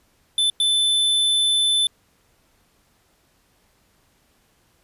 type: tone bursts at uneven times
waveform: square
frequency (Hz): 3520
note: A7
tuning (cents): 0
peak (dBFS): -17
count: 2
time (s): 0.38-0.5 / 0.6-1.87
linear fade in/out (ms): 2
effects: pink hiss -62 dBFS RMS until 4.83 s + resampled to 32000 Hz